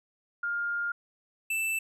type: tone pair in turn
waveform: sine / square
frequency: 1409 / 2651 Hz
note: F6 / E7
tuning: +15 / +9 cents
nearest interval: major seventh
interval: 1094 cents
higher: second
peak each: -28 dBFS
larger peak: neither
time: 0.43-0.92 / 1.5-1.79 s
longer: first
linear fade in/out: 5 ms
effects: resampled to 32000 Hz